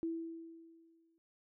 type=tone with exponential decay; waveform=sine; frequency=329.6 Hz; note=E4; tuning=in tune; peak=-33 dBFS; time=0.03-1.18 s; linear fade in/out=0 ms; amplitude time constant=250 ms; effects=none